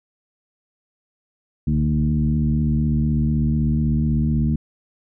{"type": "tone with frequency modulation", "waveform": "sine", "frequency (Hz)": 149.9, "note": "D3", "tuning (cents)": 36, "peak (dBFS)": -16, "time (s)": [1.67, 4.56], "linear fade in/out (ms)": 5, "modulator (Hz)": 76, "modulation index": 1.3, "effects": []}